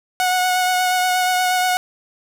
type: tone with vibrato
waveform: sawtooth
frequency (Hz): 733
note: F#5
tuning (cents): -16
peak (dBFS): -12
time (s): 0.2-1.77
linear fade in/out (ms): 0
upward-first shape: sine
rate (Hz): 8.4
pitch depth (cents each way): 15
effects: none